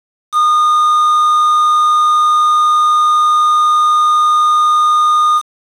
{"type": "tone with quantisation", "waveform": "triangle", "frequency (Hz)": 1223, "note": "D#6", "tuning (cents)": -30, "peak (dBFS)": -6, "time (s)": [0.32, 5.42], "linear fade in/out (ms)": 50, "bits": 4, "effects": ["low-pass 9000 Hz 12 dB/octave"]}